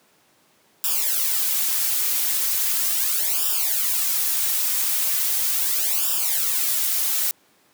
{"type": "noise with flanger", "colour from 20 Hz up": "blue", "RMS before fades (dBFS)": -22, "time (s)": [0.84, 7.31], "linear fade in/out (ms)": 0, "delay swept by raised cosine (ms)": [0.47, 4.57], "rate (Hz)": 0.38, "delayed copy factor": -1, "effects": ["pink hiss -59 dBFS RMS until 7.73 s", "high-pass 200 Hz 12 dB/octave"]}